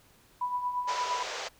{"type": "tone with tremolo", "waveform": "sine", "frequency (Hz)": 987.8, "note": "B5", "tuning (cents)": 0, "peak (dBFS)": -26, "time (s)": [0.41, 1.23], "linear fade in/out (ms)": 5, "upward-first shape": "triangle", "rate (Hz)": 8.7, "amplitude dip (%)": 65}
{"type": "band-pass noise", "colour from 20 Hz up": "pink", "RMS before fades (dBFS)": -37, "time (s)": [0.87, 1.49], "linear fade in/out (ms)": 20, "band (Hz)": [430, 6900], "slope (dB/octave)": 48}
{"effects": ["pink hiss -61 dBFS RMS until 1.59 s"]}